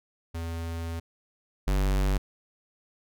square tone pair in turn, 83.1 / 48.22 Hz, E2 / G1, +15 / -28 cents, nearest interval major sixth, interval 943 cents, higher first, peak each -32 / -23 dBFS, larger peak second, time 0.34-1 / 1.67-2.18 s, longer first, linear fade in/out 10 ms, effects none

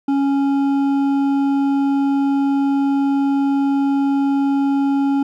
triangle tone with hard clipping, 277.2 Hz, C#4, in tune, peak -16 dBFS, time 0.08-5.23 s, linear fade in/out 5 ms, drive 11 dB, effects none

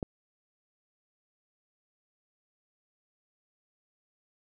click, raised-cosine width 2 ms, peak -19 dBFS, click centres 0.028 s, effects none

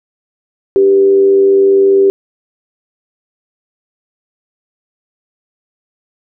sine tone with frequency modulation, 392 Hz, G4, in tune, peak -5 dBFS, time 0.76-2.1 s, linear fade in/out 0 ms, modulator 94.9 Hz, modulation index 0.29, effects none

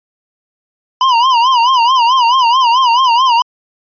square tone with vibrato, 987.8 Hz, B5, in tune, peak -8 dBFS, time 1.01-3.42 s, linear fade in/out 2 ms, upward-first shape sine, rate 4.6 Hz, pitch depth 130 cents each way, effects resampled to 11025 Hz

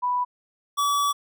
sine / square tone pair in turn, 987.8 / 1144.4 Hz, B5 / D6, 0 / -45 cents, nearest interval minor third, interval 255 cents, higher second, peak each -21 dBFS, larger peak neither, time 0.02-0.25 / 0.77-1.13 s, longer second, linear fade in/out 20 ms, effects none

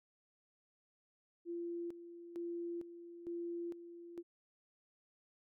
sine tone with tremolo, 342.9 Hz, F4, 32 cents flat, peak -39 dBFS, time 1.45-4.23 s, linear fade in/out 50 ms, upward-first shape square, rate 1.1 Hz, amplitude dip 70%, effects none

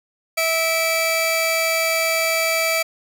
sawtooth tone pair together, 651.7 / 2317 Hz, E5 / D7, -20 / -24 cents, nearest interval octave + minor seventh, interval 2196 cents, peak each -17 dBFS, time 0.37-2.83 s, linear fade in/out 10 ms, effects none

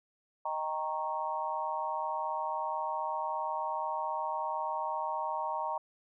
sine chord, Eb dominant seventh, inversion none, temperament equal with one note detuned, 622.3 / 784 / 932.3 / 1097.9 Hz, Eb5 / G5 / Bb5 / Db6, 0 / 0 / 0 / -17 cents, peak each -39 / -39 / -34 / -39 dBFS, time 0.45-5.78 s, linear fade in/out 5 ms, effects none

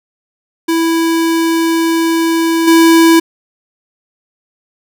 square tone with level steps, 329.6 Hz, E4, in tune, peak -11 / -5 dBFS, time 0.68-3.2 s, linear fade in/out 10 ms, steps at 2.67 s, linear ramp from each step 10 ms, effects none

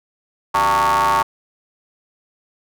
40% pulse ring-modulated tone, 104.9 Hz, G#2, 18 cents sharp, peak -10 dBFS, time 0.54-1.23 s, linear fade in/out 10 ms, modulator 1010 Hz, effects none

